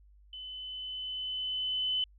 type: tone with level ramp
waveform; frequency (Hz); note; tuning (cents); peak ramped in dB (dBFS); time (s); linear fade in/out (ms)
sine; 3023; F#7; +36; -41 to -27; 0.33-2.04; 2
effects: added 50 Hz sine -56 dBFS peak until 2.18 s